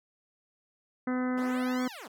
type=harmonic tone; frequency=252.7 Hz; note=B3; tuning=40 cents sharp; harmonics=1 / 2 / 3 / 4 / 5 / 6 / 7 / 8; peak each=-28 / -37 / -42 / -44 / -41 / -43 / -47 / -46 dBFS; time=1.07-1.88 s; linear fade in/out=5 ms
type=linear two-way sweep; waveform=10% pulse; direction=up then down; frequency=174.61 to 1159 to 174.61 Hz; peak=-34 dBFS; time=1.37-2.08 s; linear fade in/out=10 ms; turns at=1.84 s
effects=none

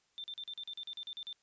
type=tone bursts; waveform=sine; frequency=3568 Hz; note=A7; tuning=23 cents sharp; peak=-40 dBFS; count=12; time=0.18-1.328 s; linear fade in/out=0 ms; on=59 ms; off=40 ms; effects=white hiss -74 dBFS RMS until 1.42 s + resampled to 16000 Hz

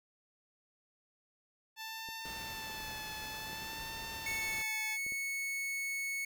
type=tone with vibrato; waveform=10% pulse; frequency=881 Hz; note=A5; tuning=2 cents sharp; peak=-33 dBFS; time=1.76-4.98 s; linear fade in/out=50 ms; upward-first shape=sine; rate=0.55 Hz; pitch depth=32 cents each way
type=clicks; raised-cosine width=2 ms; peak=-39 dBFS; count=12; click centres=2.088 / 2.256 / 2.444 / 2.803 / 3.498 / 3.531 / 3.629 / 3.733 / 3.969 / 4.315 / 5.065 / 5.122 s
type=noise; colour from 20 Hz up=pink; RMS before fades=-49 dBFS; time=2.25-4.62 s; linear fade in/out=0 ms
type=tone; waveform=45% pulse; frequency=2207 Hz; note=C#7; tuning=8 cents flat; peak=-35 dBFS; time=4.26-6.25 s; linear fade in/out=5 ms
effects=none

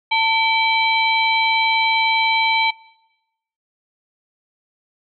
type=tone cluster; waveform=sine; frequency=895 / 2311 / 3148 / 3978 Hz; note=A5 / D7 / G7 / B7; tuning=+29 / -28 / +7 / +12 cents; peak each=-18 / -18 / -25 / -25 dBFS; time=0.11-2.71 s; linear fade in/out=10 ms; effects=noise-tail reverb RT60 0.9 s tail -21 dB re dry

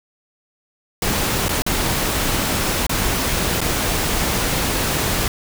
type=noise with dropouts; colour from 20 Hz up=pink; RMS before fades=-20 dBFS; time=1.02-5.28 s; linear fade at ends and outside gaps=2 ms; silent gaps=1.484-1.491 / 1.621-1.664 / 2.867-2.894 / 3.606-3.614 s; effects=none

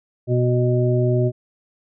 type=harmonic tone; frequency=123.47 Hz; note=B2; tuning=in tune; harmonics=1 / 2 / 3 / 5; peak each=-17 / -27 / -21 / -25 dBFS; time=0.27-1.32 s; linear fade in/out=50 ms; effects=none

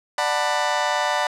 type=chord; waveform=30% pulse; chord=B minor seventh; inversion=first; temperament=just; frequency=592.7 / 740.8 / 889 / 987.8 Hz; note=D5 / F#5 / A5 / B5; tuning=+16 / +2 / +18 / 0 cents; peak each=-23 dBFS; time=0.18-1.27 s; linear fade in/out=2 ms; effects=low-pass 7000 Hz 12 dB/octave

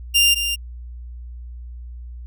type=tone pair in turn; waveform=sawtooth; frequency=2794 / 2794 Hz; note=F7 / F7; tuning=0 / 0 cents; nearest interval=unison; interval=0 cents; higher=neither; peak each=-9 / -17 dBFS; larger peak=first; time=0.14-0.35 / 0.35-0.56 s; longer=neither; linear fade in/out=20 ms; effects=added 60 Hz sine -32 dBFS peak until 2.26 s

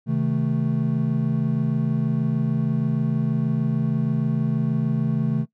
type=chord; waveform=triangle; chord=A diminished; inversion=first; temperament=just; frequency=132 / 158.4 / 220 Hz; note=C3 / Eb3 / A3; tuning=+16 / +31 / 0 cents; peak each=-22 dBFS; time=0.06-5.46 s; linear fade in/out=50 ms; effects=noise-tail reverb RT60 0.1 s tail -19 dB re dry

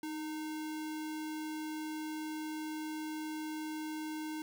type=tone with sample-and-hold; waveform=sine; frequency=311.1 Hz; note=D#4; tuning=in tune; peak=-37 dBFS; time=0.03-4.42 s; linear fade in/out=2 ms; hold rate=1225 Hz; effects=none

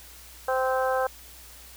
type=harmonic tone; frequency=260 Hz; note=C4; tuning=11 cents flat; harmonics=2 / 3 / 4 / 5 / 6; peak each=-25 / -28 / -32 / -33 / -33 dBFS; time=0.48-1.07 s; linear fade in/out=5 ms; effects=added 60 Hz sine -51 dBFS peak until 1.76 s + white hiss -48 dBFS RMS until 1.76 s

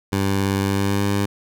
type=tone with pitch glide; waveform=15% pulse; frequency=98 to 100.58 Hz; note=G2 to G2; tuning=0 to +45 cents; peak=-12 dBFS; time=0.12-1.26 s; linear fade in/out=10 ms; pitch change=+45 cents; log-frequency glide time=0.6-1.08 s; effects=none

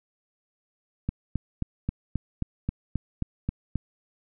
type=click train; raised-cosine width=5 ms; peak=-14 dBFS; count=11; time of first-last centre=1.09-3.757 s; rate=3.75 Hz; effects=none

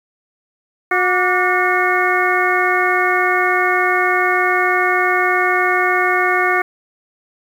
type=harmonic tone with a mistuned harmonic; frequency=363.3 Hz; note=F#4; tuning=32 cents flat; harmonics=1 / 2 / 3 / 4 / 5 / 6; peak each=-20 / -20 / -20 / -20 / -20 / -20 dBFS; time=0.91-6.62 s; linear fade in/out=5 ms; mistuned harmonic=3; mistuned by=+110 cents; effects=7-bit

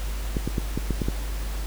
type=clicks; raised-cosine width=3 ms; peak=-12 dBFS; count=7; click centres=0.368 / 0.476 / 0.582 / 0.776 / 0.907 / 1.018 / 1.085 s; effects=added 50 Hz sine -27 dBFS peak until 1.66 s + pink hiss -39 dBFS RMS until 1.66 s

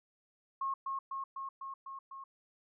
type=tone with echo; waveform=sine; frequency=1083 Hz; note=C#6; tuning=41 cents flat; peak=-32 dBFS; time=0.61-0.74 s; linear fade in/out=5 ms; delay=250 ms; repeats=6; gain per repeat=-2 dB; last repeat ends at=2.24 s; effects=none

